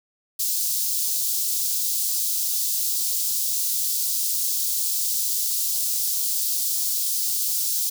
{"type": "high-pass noise", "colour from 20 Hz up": "white", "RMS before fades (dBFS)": -24, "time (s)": [0.39, 7.9], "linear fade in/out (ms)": 10, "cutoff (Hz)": 4400, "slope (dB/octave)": 24, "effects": []}